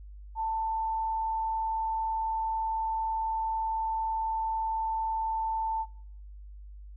sine tone, 889 Hz, A5, 18 cents sharp, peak -28 dBFS, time 0.35-5.86 s, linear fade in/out 50 ms, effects noise-tail reverb RT60 0.6 s tail -19 dB re dry + added 50 Hz sine -43 dBFS peak until 6.96 s

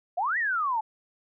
sine exponential two-way sweep, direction up then down, 659 to 1975.5 to 846 Hz, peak -24 dBFS, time 0.17-0.81 s, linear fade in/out 10 ms, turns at 0.38 s, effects none

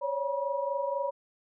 sine tone cluster, 545 / 569 / 965 Hz, C#5 / C#5 / B5, -29 / +45 / -40 cents, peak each -33 / -32 / -33 dBFS, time 0.01-1.11 s, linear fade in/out 20 ms, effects none

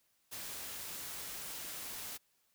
white noise, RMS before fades -44 dBFS, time 0.31-2.18 s, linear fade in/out 20 ms, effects white hiss -75 dBFS RMS until 2.54 s

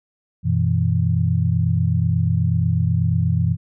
sine tone cluster, 92.9 / 121.1 / 163.2 Hz, F#2 / B2 / E3, +7 / -34 / -17 cents, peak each -20 dBFS, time 0.43-3.57 s, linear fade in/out 50 ms, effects none

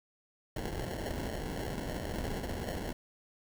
pink noise with sample-and-hold, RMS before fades -37 dBFS, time 0.56-2.93 s, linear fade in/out 5 ms, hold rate 1225 Hz, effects none

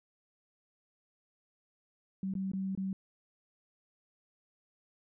sine tone with dropouts, 191.7 Hz, G3, 38 cents flat, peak -32 dBFS, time 2.23-2.93 s, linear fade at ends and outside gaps 2 ms, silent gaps 2.338-2.352 / 2.517-2.534 / 2.751-2.775 s, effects none

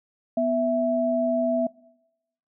sine tone pair together, 246.9 / 659.6 Hz, B3 / E5, 0 / +1 cents, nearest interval octave + perfect fourth, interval 1701 cents, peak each -25 / -21 dBFS, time 0.37-1.67 s, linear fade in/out 5 ms, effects noise-tail reverb RT60 0.9 s tail -24 dB re dry

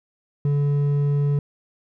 sine tone with hard clipping, 143.7 Hz, D3, 37 cents flat, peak -19 dBFS, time 0.45-1.39 s, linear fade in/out 2 ms, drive 5 dB, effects none

